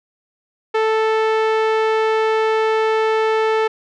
sawtooth tone with low-pass filter, 440 Hz, A4, in tune, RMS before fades -17 dBFS, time 0.74-3.68 s, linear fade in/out 10 ms, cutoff 2500 Hz, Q 0.76, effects none

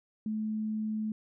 sine tone, 216.2 Hz, A3, 30 cents flat, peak -30 dBFS, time 0.26-1.12 s, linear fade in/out 2 ms, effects none

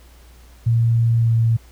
sine tone with pitch glide, 115.8 to 114.4 Hz, A#2 to A#2, -11 to -32 cents, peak -13 dBFS, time 0.66-1.57 s, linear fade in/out 10 ms, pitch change -21 cents, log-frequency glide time 1.19-1.33 s, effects added 60 Hz sine -44 dBFS peak until 1.71 s + pink hiss -52 dBFS RMS until 1.71 s

